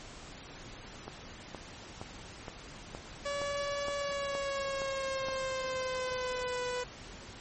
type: click train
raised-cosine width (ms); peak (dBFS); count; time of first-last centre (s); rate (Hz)
1; -26; 10; 1.08-5.286; 2.14
type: tone with pitch glide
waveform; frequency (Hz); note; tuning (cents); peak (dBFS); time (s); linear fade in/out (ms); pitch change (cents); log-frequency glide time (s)
sawtooth; 570 to 496.2; C#5 to B4; +48 to +8; -29; 3.25-6.84; 10; -240; 3.97-6.6
effects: pink hiss -48 dBFS RMS until 7.4 s + MP3 32 kbps